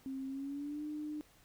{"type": "tone with pitch glide", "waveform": "sine", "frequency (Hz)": [267, 301.4], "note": ["C4", "D4"], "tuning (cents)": [35, 45], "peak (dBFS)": -38, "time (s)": [0.06, 1.21], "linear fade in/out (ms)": 0, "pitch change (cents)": 210, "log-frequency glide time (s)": [0.28, 0.84], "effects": ["pink hiss -65 dBFS RMS until 1.44 s"]}